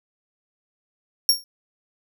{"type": "tone with exponential decay", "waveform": "sawtooth", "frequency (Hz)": 5540, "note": "F8", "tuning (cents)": -15, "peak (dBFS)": -8, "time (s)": [1.29, 1.44], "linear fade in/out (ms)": 1, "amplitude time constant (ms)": 32, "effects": []}